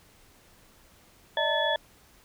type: tone cluster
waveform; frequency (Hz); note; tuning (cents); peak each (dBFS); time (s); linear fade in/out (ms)
sine; 589 / 636 / 906 / 1739 / 3388; D5 / D#5 / A#5 / A6 / G#7; +5 / +38 / -50 / -21 / +34; -30; 1.37-1.76; 2
effects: pink hiss -58 dBFS RMS until 2.24 s